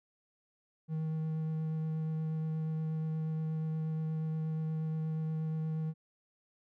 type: tone with vibrato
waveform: triangle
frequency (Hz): 158.1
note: D#3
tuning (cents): +28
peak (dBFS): -30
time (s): 0.88-5.94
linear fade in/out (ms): 50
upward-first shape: triangle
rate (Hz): 8.4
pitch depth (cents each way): 11
effects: none